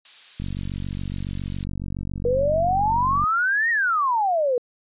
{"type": "noise", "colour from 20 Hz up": "violet", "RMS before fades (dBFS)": -31, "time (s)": [0.05, 1.64], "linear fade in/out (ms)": 2}
{"type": "click train", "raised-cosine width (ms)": 5, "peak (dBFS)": -18, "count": 135, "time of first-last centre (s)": [0.4, 3.239], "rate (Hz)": 47.2}
{"type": "exponential two-way sweep", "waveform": "sine", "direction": "up then down", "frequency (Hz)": [473, 1904, 473], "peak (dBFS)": -18, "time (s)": [2.25, 4.58], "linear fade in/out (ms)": 2, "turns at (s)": 3.7}
{"effects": ["resampled to 8000 Hz"]}